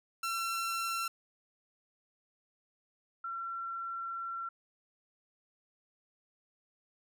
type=tone pair in turn; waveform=sawtooth / sine; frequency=1353 / 1358.6 Hz; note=E6 / F6; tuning=+45 / -48 cents; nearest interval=unison; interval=7 cents; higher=second; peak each=-29 / -36 dBFS; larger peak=first; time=0.23-1.08 / 3.24-4.49 s; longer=second; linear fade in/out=5 ms; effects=none